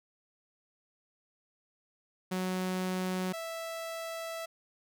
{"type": "tone pair in turn", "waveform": "sawtooth", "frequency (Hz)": [184.9, 658.9], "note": ["F#3", "E5"], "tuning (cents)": [-1, -1], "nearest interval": "octave + minor seventh", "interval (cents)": 2200, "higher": "second", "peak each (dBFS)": [-27, -33], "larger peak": "first", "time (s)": [[2.31, 3.33], [3.33, 4.46]], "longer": "second", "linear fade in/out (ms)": 10, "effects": []}